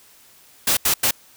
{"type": "noise bursts at uneven times", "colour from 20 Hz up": "white", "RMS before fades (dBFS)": -18, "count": 3, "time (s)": [[0.67, 0.77], [0.85, 0.94], [1.03, 1.11]], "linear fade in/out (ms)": 5, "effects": ["white hiss -51 dBFS RMS until 1.36 s"]}